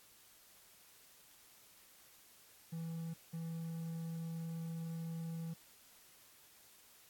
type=tone bursts at uneven times; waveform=triangle; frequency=164.7 Hz; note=E3; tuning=1 cent flat; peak=-38 dBFS; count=2; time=2.72-3.14 / 3.33-5.54 s; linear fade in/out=10 ms; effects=white hiss -63 dBFS RMS until 7.09 s + AAC 64 kbps